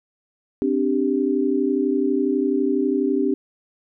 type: chord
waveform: sine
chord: C suspended second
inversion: none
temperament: equal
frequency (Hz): 261.6 / 293.7 / 392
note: C4 / D4 / G4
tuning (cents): 0 / 0 / 0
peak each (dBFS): -22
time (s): 0.62-3.34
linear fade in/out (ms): 0
effects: none